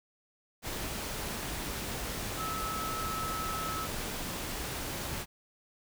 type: tone in noise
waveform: sine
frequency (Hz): 1300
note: E6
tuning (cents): -24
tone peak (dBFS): -35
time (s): 2.36-3.88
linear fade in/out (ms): 50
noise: pink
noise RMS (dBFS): -37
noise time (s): 0.62-5.26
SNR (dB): -1
effects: none

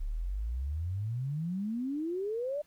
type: exponential sweep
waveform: sine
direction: up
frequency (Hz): 33.57 to 607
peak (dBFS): -31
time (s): 0-2.62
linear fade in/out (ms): 10
effects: pink hiss -67 dBFS RMS until 2.66 s

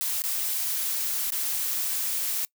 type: noise with dropouts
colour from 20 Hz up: blue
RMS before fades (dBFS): -28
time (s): 0.01-2.45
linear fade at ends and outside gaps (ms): 0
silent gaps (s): 0.22-0.238 / 1.304-1.321
effects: noise-tail reverb RT60 0.1 s tail -24 dB re dry

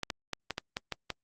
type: clicks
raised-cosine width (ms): 0.2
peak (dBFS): -15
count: 8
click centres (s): 0.033 / 0.102 / 0.333 / 0.507 / 0.581 / 0.769 / 0.923 / 1.103
effects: Opus 48 kbps

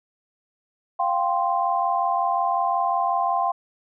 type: chord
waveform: sine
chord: F suspended second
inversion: none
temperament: equal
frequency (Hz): 698.5 / 784 / 1046.5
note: F5 / G5 / C6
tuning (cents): 0 / 0 / 0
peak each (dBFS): -24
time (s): 0.99-3.52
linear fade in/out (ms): 10
effects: none

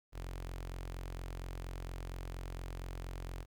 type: tone with notch filter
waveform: sawtooth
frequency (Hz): 44.29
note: F1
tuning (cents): +25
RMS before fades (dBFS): -43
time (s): 0.12-3.46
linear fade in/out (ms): 50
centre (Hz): 200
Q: 1.7
effects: 12-bit

